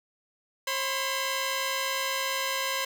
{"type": "tone pair together", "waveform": "10% pulse", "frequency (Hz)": [537.7, 1015], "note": ["C5", "B5"], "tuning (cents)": [47, 47], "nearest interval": "major seventh", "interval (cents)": 1100, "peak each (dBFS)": -22, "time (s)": [0.67, 2.85], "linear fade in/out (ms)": 5, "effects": []}